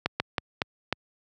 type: slowing click train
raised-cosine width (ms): 0.3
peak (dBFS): -8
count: 5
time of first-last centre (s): 0.06-0.926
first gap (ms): 140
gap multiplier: 1.3
effects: high-pass 80 Hz 12 dB/octave